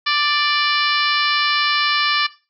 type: harmonic tone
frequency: 588 Hz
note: D5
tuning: 2 cents sharp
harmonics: 2 / 3 / 4 / 5 / 6 / 7 / 8 / 9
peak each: -21 / -23 / -24 / -25 / -26 / -26 / -27 / -28 dBFS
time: 0.06-2.27 s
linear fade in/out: 10 ms
effects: noise-tail reverb RT60 0.3 s tail -17 dB re dry